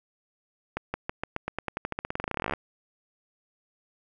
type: accelerating click train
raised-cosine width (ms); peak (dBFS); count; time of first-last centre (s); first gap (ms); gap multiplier
0.5; -14; 30; 0.77-2.536; 170; 0.91
effects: none